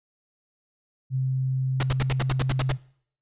sine tone, 131.1 Hz, C3, 4 cents sharp, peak -22 dBFS, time 1.1-2.78 s, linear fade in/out 50 ms
pink noise bursts, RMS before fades -26 dBFS, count 10, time 1.8-2.72 s, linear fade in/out 2 ms, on 29 ms, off 70 ms
effects noise-tail reverb RT60 0.6 s tail -23 dB re dry + resampled to 8000 Hz

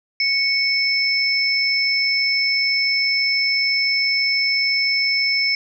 sine tone pair together, 2217 / 5273 Hz, C#7 / E8, 0 / 0 cents, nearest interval octave + minor third, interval 1500 cents, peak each -19 dBFS, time 0.2-5.55 s, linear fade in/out 2 ms, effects none

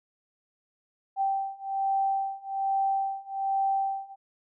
sine beating tone pair, 780 / 781.2 Hz, G5 / G5, -9 / -6 cents, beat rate 1.2 Hz, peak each -29 / -28 dBFS, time 1.16-4.16 s, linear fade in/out 50 ms, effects none

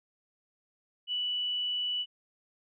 sine tone, 2960 Hz, F#7, in tune, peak -29 dBFS, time 1.07-2.06 s, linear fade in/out 50 ms, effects none

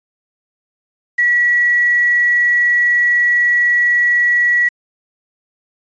sine tone with quantisation, 1934 Hz, B6, 37 cents flat, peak -10 dBFS, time 1.18-4.69 s, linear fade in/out 10 ms, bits 6, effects resampled to 16000 Hz

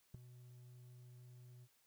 triangle tone with ADSR envelope, 123.47 Hz, B2, in tune, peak -40 dBFS, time 0.14-1.68 s, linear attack 6 ms, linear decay 7 ms, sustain -14 dB, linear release 51 ms, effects white hiss -75 dBFS RMS until 1.86 s

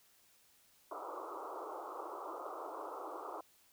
white band-pass noise, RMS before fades -45 dBFS, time 0.91-3.41 s, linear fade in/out 5 ms, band 310 to 1300 Hz, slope 96 dB/octave, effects white hiss -68 dBFS RMS until 3.72 s

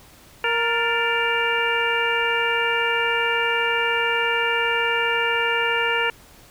harmonic tone with a mistuned harmonic, 466.2 Hz, A#4, in tune, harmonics 1 / 2 / 3 / 4 / 5 / 6, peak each -26 / -26 / -26 / -26 / -26 / -26 dBFS, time 0.44-6.1 s, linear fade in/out 2 ms, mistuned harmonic 4, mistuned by -93 cents, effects pink hiss -49 dBFS RMS until 6.5 s

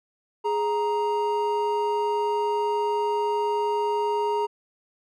triangle tone pair together, 416.5 / 935 Hz, G#4 / A#5, +5 / +5 cents, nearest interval octave + major second, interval 1400 cents, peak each -23 dBFS, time 0.44-4.47 s, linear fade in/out 20 ms, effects none

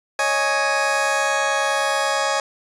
20% pulse chord, C# suspended second, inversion none, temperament just, 554.4 / 623.7 / 831.5 Hz, C#5 / D#5 / G#5, 0 / +4 / +2 cents, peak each -18 / -20 / -17 dBFS, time 0.19-2.4 s, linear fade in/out 2 ms, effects resampled to 22050 Hz + 7-bit

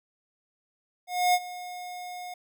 square tone with ADSR envelope, 720 Hz, F#5, 47 cents flat, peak -19 dBFS, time 1.07-2.34 s, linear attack 270 ms, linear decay 48 ms, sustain -18 dB, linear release 4 ms, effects none

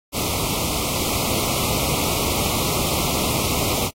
pink band-stop noise, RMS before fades -22 dBFS, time 0.12-3.91 s, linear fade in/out 50 ms, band 1300 to 2100 Hz, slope 96 dB/octave, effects high-pass 60 Hz 12 dB/octave + AAC 48 kbps

